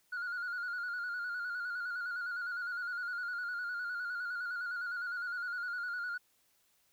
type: tone with vibrato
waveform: sine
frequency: 1437 Hz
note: F6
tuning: 49 cents sharp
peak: -33 dBFS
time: 0.12-6.18 s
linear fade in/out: 10 ms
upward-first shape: square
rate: 9.8 Hz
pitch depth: 44 cents each way
effects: tanh soft clip ceiling -34 dBFS + white hiss -72 dBFS RMS until 6.92 s